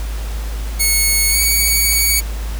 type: tone with pitch glide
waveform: 5% pulse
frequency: 2200 to 2248 Hz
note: C#7 to C#7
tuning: -14 to +24 cents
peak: -3 dBFS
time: 0.79-2.21 s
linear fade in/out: 20 ms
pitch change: +38 cents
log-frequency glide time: 1.28-1.4 s
effects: added 53 Hz sine -20 dBFS peak until 2.59 s + pink hiss -34 dBFS RMS until 2.59 s